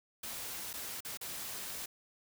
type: noise with dropouts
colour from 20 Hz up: white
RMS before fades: -42 dBFS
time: 0.23-1.86 s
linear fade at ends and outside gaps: 5 ms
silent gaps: 0.731-0.737 / 1.006-1.048 / 1.173-1.211 s
effects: none